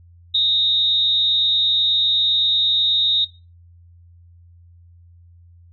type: tone with amplitude modulation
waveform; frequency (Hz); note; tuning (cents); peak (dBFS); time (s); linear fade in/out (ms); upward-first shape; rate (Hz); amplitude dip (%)
sine; 3729; A#7; 0; -11; 0.34-3.25; 10; sine; 228; 60
effects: noise-tail reverb RT60 0.3 s tail -20 dB re dry + added 86 Hz sine -45 dBFS peak until 5.72 s